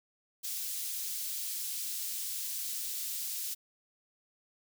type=high-pass noise; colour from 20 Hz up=white; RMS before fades=-37 dBFS; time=0.43-3.55 s; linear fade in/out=20 ms; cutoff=4100 Hz; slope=12 dB/octave; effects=none

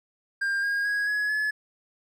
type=tone with pitch steps; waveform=triangle; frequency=1600 / 1627 / 1654.5 / 1682.5 / 1710.9 Hz; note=G6 / G#6 / G#6 / G#6 / A6; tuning=+35 / -36 / -7 / +22 / -49 cents; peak=-22 dBFS; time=0.41-1.51 s; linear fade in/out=10 ms; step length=220 ms; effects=none

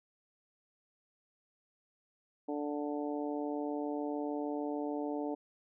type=harmonic tone; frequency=146.83 Hz; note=D3; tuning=in tune; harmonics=2 / 3 / 4 / 5 / 6; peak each=-36 / -40 / -42 / -44 / -46 dBFS; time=2.48-5.35 s; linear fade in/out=10 ms; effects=none

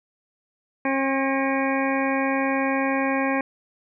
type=harmonic tone with a mistuned harmonic; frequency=269.8 Hz; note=C#4; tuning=47 cents flat; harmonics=1 / 2 / 3 / 4 / 6 / 7 / 8 / 9; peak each=-24 / -27 / -29 / -30 / -32 / -32 / -33 / -34 dBFS; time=0.85-3.41 s; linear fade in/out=2 ms; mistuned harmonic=8; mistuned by=+60 cents; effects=none

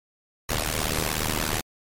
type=noise with amplitude modulation; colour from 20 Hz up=pink; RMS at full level=-22 dBFS; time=0.49-1.61 s; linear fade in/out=5 ms; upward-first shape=sine; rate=77.1 Hz; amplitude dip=100%; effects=MP3 64 kbps

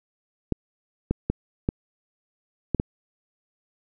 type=clicks; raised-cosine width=3 ms; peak=-9 dBFS; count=6; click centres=0.523 / 1.11 / 1.3 / 1.689 / 2.747 / 2.799 s; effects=none

